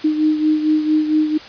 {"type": "beating tone pair", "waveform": "sine", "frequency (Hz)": [307.2, 311.6], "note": ["D#4", "D#4"], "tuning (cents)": [-22, 3], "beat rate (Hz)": 4.4, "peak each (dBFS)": [-14, -21], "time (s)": [0.04, 1.38], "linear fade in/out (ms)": 10, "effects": ["white hiss -36 dBFS RMS until 1.48 s", "resampled to 11025 Hz"]}